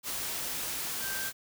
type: tone in noise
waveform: sine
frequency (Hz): 1568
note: G6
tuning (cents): 0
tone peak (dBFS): -37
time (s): 1-1.32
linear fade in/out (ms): 50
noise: white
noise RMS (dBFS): -35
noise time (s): 0.03-1.33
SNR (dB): -5
effects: none